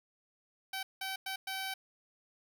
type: tone bursts at uneven times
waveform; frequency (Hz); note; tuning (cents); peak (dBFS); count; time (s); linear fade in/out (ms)
10% pulse; 768; G5; -36; -28; 4; 0.73-0.83 / 1.01-1.16 / 1.26-1.36 / 1.47-1.74; 5
effects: none